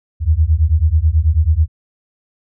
sine beating tone pair, 74.5 / 83.7 Hz, D2 / E2, +25 / +27 cents, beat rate 9.2 Hz, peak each -13 dBFS, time 0.2-1.68 s, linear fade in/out 50 ms, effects none

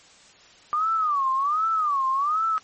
sine tone with vibrato, 1182 Hz, D6, 11 cents sharp, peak -20 dBFS, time 0.73-2.58 s, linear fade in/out 0 ms, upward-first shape sine, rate 1.3 Hz, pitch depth 200 cents each way, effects white hiss -52 dBFS RMS until 2.63 s + MP3 32 kbps

